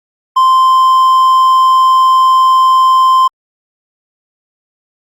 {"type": "tone", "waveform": "triangle", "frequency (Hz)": 1042, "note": "C6", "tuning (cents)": -7, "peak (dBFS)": -3, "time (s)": [0.36, 3.28], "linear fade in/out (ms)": 10, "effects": ["Opus 48 kbps"]}